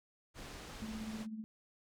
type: low-pass noise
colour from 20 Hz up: pink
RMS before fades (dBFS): -49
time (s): 0.34-1.27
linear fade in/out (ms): 50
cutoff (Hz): 7400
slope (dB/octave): 12
type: tone with tremolo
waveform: sine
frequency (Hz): 218.5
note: A3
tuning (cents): -12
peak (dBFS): -38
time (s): 0.82-1.44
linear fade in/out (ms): 0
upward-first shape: triangle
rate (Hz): 16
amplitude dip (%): 65
effects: none